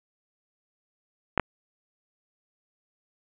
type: clicks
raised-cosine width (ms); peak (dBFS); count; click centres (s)
0.5; -6; 2; 1.377 / 1.397
effects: resampled to 8000 Hz + 7-bit